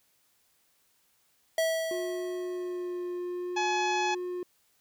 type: tone with exponential decay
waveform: square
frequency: 650 Hz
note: E5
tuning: 24 cents flat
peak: -24 dBFS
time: 1.58-3.19 s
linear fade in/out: 2 ms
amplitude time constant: 350 ms
type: tone with vibrato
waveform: triangle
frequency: 358.2 Hz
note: F4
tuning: 44 cents sharp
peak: -30 dBFS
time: 1.91-4.43 s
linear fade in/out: 2 ms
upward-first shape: sine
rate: 0.61 Hz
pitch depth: 13 cents each way
type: harmonic tone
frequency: 847 Hz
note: G#5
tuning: 34 cents sharp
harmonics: 1 / 2 / 3 / 4 / 5 / 6 / 7 / 8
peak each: -28 / -36 / -34 / -39 / -44 / -47 / -43 / -48 dBFS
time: 3.56-4.15 s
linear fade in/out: 10 ms
effects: white hiss -69 dBFS RMS until 4.8 s